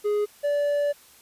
triangle tone pair in turn, 416.1 / 579.2 Hz, G#4 / D5, +3 / -24 cents, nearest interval tritone, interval 573 cents, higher second, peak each -19 dBFS, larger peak neither, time 0.04-0.26 / 0.43-0.93 s, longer second, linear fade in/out 20 ms, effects white hiss -53 dBFS RMS until 1.21 s + resampled to 32000 Hz

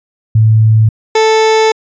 sine / 30% pulse tone pair in turn, 110 / 440 Hz, A2 / A4, 0 / 0 cents, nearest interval 2 octaves, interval 2400 cents, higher second, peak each -4 dBFS, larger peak neither, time 0.35-0.89 / 1.15-1.72 s, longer second, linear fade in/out 5 ms, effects resampled to 16000 Hz

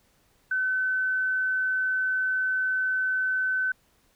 sine tone, 1519 Hz, F#6, 45 cents sharp, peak -23 dBFS, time 0.51-3.72 s, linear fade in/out 5 ms, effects pink hiss -65 dBFS RMS until 4.15 s

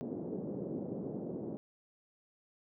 pink band-pass noise, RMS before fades -40 dBFS, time 0.01-1.57 s, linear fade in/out 0 ms, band 160 to 490 Hz, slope 24 dB/octave, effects none

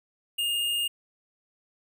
sine tone with hard clipping, 2831 Hz, F7, 23 cents sharp, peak -26 dBFS, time 0.38-0.88 s, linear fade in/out 10 ms, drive 18 dB, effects none

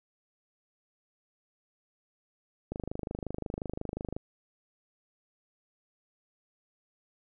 click train, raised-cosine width 2 ms, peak -21 dBFS, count 38, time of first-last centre 2.72-4.165 s, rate 25.6 Hz, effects none

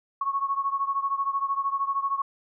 sine beating tone pair, 1100 / 1113 Hz, C#6 / C#6, -14 / +7 cents, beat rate 13 Hz, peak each -26 / -29 dBFS, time 0.21-2.22 s, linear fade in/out 5 ms, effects none

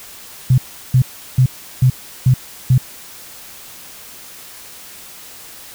sine tone bursts, 128.2 Hz, C3, 35 cents flat, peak -7 dBFS, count 6, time 0.5-2.78 s, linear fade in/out 5 ms, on 80 ms, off 360 ms, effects white hiss -37 dBFS RMS until 5.74 s

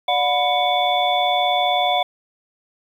sine tone cluster, 586 / 725 / 990 / 2231 / 3470 Hz, D5 / F#5 / B5 / C#7 / A7, -4 / -35 / +4 / +11 / -25 cents, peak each -25 / -18 / -26 / -27 / -23 dBFS, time 0.08-2.03 s, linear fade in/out 5 ms, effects 8-bit

